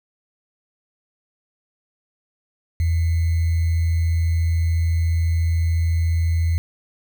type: tone with sample-and-hold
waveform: sine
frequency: 83 Hz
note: E2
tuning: 12 cents sharp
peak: -16 dBFS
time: 2.8-6.58 s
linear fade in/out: 0 ms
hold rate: 2100 Hz
effects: none